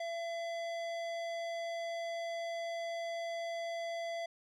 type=tone with low-pass filter; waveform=square; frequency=674 Hz; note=E5; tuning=38 cents sharp; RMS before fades=-39 dBFS; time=0-4.26 s; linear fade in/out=5 ms; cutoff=5000 Hz; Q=0.71; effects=none